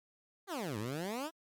15% pulse exponential two-way sweep, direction down then up, 420.7 to 100.3 to 339.6 Hz, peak -30 dBFS, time 0.47-1.31 s, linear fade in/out 50 ms, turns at 0.78 s, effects MP3 96 kbps

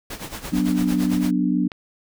pink noise with tremolo, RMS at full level -31 dBFS, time 0.1-1.31 s, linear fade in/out 5 ms, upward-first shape sine, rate 8.9 Hz, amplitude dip 75%
sine chord, B minor, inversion second, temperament equal, 185 / 246.9 / 293.7 Hz, F#3 / B3 / D4, 0 / 0 / 0 cents, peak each -22 dBFS, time 0.52-1.68 s, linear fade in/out 10 ms
click, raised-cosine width 0.3 ms, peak -20 dBFS, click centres 1.718 s
effects none

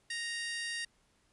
harmonic tone, 932.3 Hz, A#5, in tune, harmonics 2 / 3 / 4 / 5 / 6 / 7 / 8 / 9 / 10, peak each -38 / -44 / -46 / -44 / -47 / -56 / -55 / -55 / -47 dBFS, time 0.1-0.85 s, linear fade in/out 5 ms, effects pink hiss -71 dBFS RMS until 1.32 s + resampled to 24000 Hz

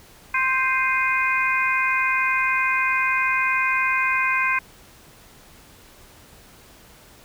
harmonic tone with a mistuned harmonic, 523.3 Hz, C5, in tune, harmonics 2 / 3 / 4 / 5, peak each -24 / -24 / -24 / -24 dBFS, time 0.34-4.59 s, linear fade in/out 5 ms, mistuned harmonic 5, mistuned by -93 cents, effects pink hiss -49 dBFS RMS until 7.24 s

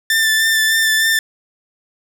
sawtooth tone with vibrato, 1775 Hz, A6, 15 cents sharp, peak -9 dBFS, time 0.1-1.19 s, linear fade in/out 2 ms, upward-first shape sine, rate 3.3 Hz, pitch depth 19 cents each way, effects none

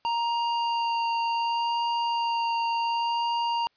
square tone with vibrato, 932.3 Hz, A#5, in tune, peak -25 dBFS, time 0.05-3.67 s, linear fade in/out 0 ms, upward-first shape sine, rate 0.68 Hz, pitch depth 10 cents each way, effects white hiss -69 dBFS RMS until 3.76 s + resampled to 11025 Hz

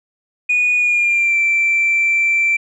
sine tone with pitch glide, 2462 to 2343 Hz, D#7 to D7, -19 to -5 cents, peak -11 dBFS, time 0.49-2.57 s, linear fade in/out 10 ms, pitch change -86 cents, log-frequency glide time 0.77-1.37 s, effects tanh soft clip ceiling -9 dBFS

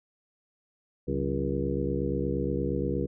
harmonic tone with a mistuned harmonic, 68.5 Hz, C#2, 20 cents flat, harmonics 1 / 2 / 3 / 4 / 5 / 6 / 7, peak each -34 / -34 / -34 / -34 / -34 / -34 / -34 dBFS, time 1.07-3.07 s, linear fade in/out 20 ms, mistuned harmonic 3, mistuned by -140 cents, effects none

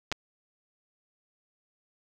clicks, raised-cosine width 0.2 ms, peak -13 dBFS, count 2, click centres 0.117 / 0.124 s, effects none

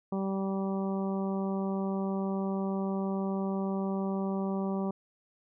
harmonic tone, 193.7 Hz, G3, 20 cents flat, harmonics 1 / 2 / 3 / 4 / 5 / 6, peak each -30 / -36 / -40 / -42 / -44 / -46 dBFS, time 0.12-4.91 s, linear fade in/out 5 ms, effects none

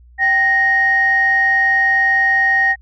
sine tone pair together, 777.7 / 1864.7 Hz, G5 / A#6, -14 / 0 cents, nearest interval octave + minor third, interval 1514 cents, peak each -19 / -11 dBFS, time 0.18-2.76 s, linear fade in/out 50 ms, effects tanh soft clip ceiling -4 dBFS + added 60 Hz sine -42 dBFS peak until 2.81 s

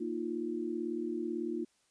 sine chord, Bb suspended fourth, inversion none, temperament equal, 233.1 / 311.1 / 349.2 Hz, Bb3 / Eb4 / F4, 0 / 0 / 0 cents, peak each -39 / -38 / -36 dBFS, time 0-1.65 s, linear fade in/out 10 ms, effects white hiss -72 dBFS RMS until 1.9 s + resampled to 22050 Hz

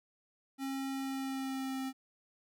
square tone with pitch glide, 270.1 to 264.5 Hz, C#4 to C4, -45 to +19 cents, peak -36 dBFS, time 0.58-1.93 s, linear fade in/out 50 ms, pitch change -36 cents, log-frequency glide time 0.89-1.81 s, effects none

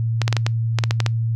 clicks, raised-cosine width 0.2 ms, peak -3 dBFS, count 10, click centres 0.217 / 0.279 / 0.327 / 0.367 / 0.465 / 0.787 / 0.838 / 0.909 / 1.003 / 1.063 s, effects noise-tail reverb RT60 0.2 s tail -26 dB re dry + added 114 Hz sine -18 dBFS peak until 1.35 s

